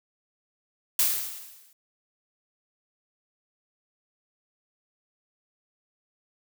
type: noise with exponential decay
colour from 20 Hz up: blue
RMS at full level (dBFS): -20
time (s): 0.99-1.73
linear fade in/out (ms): 2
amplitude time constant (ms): 160
effects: none